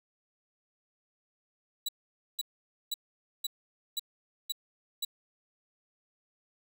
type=tone bursts; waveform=sawtooth; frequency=3921 Hz; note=B7; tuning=13 cents flat; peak=-27 dBFS; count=7; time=1.86-5.049 s; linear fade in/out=5 ms; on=27 ms; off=500 ms; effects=none